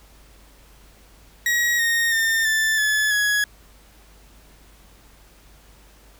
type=tone with pitch steps; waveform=40% pulse; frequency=1903 / 1855.2 / 1808.7 / 1763.3 / 1719 / 1675.9 Hz; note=A#6 / A#6 / A6 / A6 / A6 / G#6; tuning=+35 / -9 / +47 / +3 / -41 / +15 cents; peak=-17 dBFS; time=1.46-3.44 s; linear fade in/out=2 ms; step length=330 ms; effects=added 50 Hz sine -50 dBFS peak until 6.19 s + pink hiss -53 dBFS RMS until 6.19 s